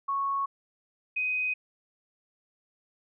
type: tone pair in turn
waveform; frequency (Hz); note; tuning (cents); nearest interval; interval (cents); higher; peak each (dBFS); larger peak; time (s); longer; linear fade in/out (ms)
sine; 1105 / 2507; C#6 / D#7; -6 / +12; octave + major second; 1418; second; -26; neither; 0.08-0.46 / 1.16-1.54; neither; 10
effects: none